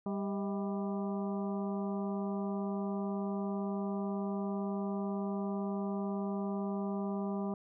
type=harmonic tone with a mistuned harmonic; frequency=198 Hz; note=G3; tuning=18 cents sharp; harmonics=1 / 2 / 3 / 4 / 5 / 6; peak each=-34 / -40 / -44 / -46 / -48 / -50 dBFS; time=0.06-7.54 s; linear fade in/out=2 ms; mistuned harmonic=3; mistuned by=+99 cents; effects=none